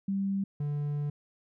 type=tone pair in turn; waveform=sine / triangle; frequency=196 / 146.11 Hz; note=G3 / D3; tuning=0 / -9 cents; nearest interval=perfect fourth; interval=509 cents; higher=first; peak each=-27 dBFS; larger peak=neither; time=0.08-0.44 / 0.6-1.1 s; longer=second; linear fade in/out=5 ms; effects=none